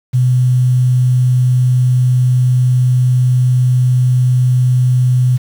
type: tone with quantisation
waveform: sine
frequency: 125.9 Hz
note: B2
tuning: 34 cents sharp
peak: -8 dBFS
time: 0.13-5.38 s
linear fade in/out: 20 ms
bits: 6
effects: none